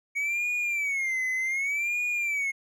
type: tone with vibrato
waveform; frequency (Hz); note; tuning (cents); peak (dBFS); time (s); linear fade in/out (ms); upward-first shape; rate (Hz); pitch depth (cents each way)
triangle; 2230; C#7; +10; -24; 0.15-2.52; 20; sine; 0.66; 160
effects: none